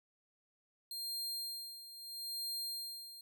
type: tone with tremolo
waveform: sawtooth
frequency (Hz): 4200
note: C8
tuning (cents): +6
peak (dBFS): -35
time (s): 0.91-3.21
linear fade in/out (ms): 2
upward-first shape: sine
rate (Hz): 0.77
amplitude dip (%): 75
effects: none